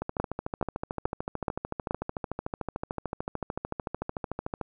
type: two click trains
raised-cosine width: 1 ms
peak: -17 / -12 dBFS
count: 63 / 5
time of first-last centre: 0.02-4.613 / 0.2-1.909 s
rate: 13.5 / 2.34 Hz
effects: none